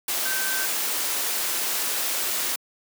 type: tone in noise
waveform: sine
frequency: 1545 Hz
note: G6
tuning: 26 cents flat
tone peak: -29 dBFS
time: 0.25-0.66 s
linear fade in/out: 5 ms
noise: white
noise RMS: -26 dBFS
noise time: 0.08-2.56 s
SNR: -6 dB
effects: high-pass 300 Hz 12 dB/octave